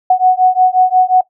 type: beating tone pair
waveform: sine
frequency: 737 / 742.6 Hz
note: F#5 / F#5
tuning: -7 / +6 cents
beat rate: 5.6 Hz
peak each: -10 dBFS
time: 0.1-1.21 s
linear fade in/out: 5 ms
effects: noise-tail reverb RT60 0.1 s tail -18 dB re dry